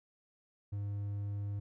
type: tone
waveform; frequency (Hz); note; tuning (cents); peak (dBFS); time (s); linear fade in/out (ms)
triangle; 101.5; G#2; -39; -33; 0.72-1.6; 10
effects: none